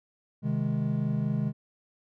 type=chord; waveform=triangle; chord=Ab major; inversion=first; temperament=equal; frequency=130.81 / 155.56 / 207.7 Hz; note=C3 / Eb3 / Ab3; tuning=0 / 0 / 0 cents; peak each=-28 dBFS; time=0.42-1.53 s; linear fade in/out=50 ms; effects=none